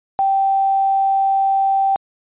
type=tone with quantisation; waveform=sine; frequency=780 Hz; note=G5; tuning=9 cents flat; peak=-13 dBFS; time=0.19-1.96 s; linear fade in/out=0 ms; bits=7; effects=resampled to 8000 Hz